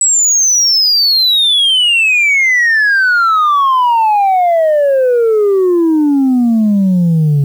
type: exponential sweep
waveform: sine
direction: down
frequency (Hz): 7900 to 139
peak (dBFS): -5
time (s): 0.01-7.44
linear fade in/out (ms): 2
effects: tanh soft clip ceiling -6 dBFS + 7-bit